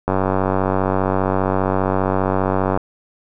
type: click train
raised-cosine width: 1 ms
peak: -4 dBFS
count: 257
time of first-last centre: 0.08-2.775 s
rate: 95 Hz
effects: none